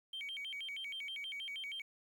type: tone with vibrato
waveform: triangle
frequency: 2667 Hz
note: E7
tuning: 20 cents sharp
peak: -38 dBFS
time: 0.13-1.82 s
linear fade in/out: 5 ms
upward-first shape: square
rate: 6.3 Hz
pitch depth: 290 cents each way
effects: tanh soft clip ceiling -37 dBFS + 11-bit